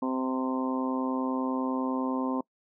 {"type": "harmonic tone", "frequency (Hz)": 130, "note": "C3", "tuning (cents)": -11, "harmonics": [2, 3, 4, 5, 6, 7, 8], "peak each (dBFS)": [-28, -39, -37, -42, -43, -37, -37], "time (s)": [0.02, 2.41], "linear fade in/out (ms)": 5, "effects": ["noise-tail reverb RT60 0.1 s tail -24 dB re dry"]}